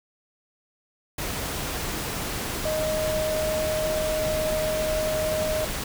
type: tone in noise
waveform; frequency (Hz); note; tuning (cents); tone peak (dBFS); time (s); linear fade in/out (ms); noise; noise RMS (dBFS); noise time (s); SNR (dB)
sine; 622.3; D#5; 0; -24; 2.65-5.65; 5; pink; -30; 1.18-5.84; +3
effects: none